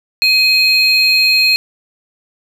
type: tone pair together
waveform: triangle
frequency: 2516 / 4231 Hz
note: D#7 / C8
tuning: +19 / +19 cents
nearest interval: major sixth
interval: 900 cents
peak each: -10 dBFS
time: 0.22-1.56 s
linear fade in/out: 0 ms
effects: none